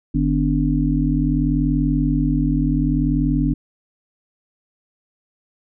harmonic tone with a mistuned harmonic, 50 Hz, G1, 35 cents sharp, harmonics 1 / 3 / 5 / 6, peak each -21 / -21 / -21 / -21 dBFS, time 0.14-3.54 s, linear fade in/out 10 ms, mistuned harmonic 6, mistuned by -55 cents, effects none

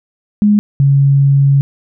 sine tone pair in turn, 207.7 / 139.02 Hz, G#3 / C#3, 0 / +5 cents, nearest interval perfect fifth, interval 695 cents, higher first, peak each -6 dBFS, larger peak neither, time 0.42-0.59 / 0.8-1.61 s, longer second, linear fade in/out 0 ms, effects none

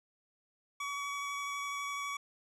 25% pulse tone with vibrato, 1133 Hz, C#6, 37 cents sharp, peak -32 dBFS, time 0.8-2.17 s, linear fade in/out 5 ms, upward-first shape sine, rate 12 Hz, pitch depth 9 cents each way, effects low-pass 9000 Hz 12 dB/octave

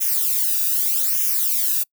violet noise with flanger, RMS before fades -20 dBFS, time 0-1.84 s, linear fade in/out 20 ms, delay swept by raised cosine 0.23 to 0.96 ms, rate 0.82 Hz, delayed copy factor -0.95, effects noise-tail reverb RT60 0.1 s tail -26 dB re dry

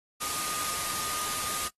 sine tone in noise, 1227 Hz, D#6, 25 cents flat, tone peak -38 dBFS, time 0.2-1.69 s, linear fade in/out 20 ms, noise white, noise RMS -32 dBFS, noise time 0.2-1.69 s, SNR -9 dB, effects noise-tail reverb RT60 0.1 s tail -20 dB re dry + AAC 32 kbps

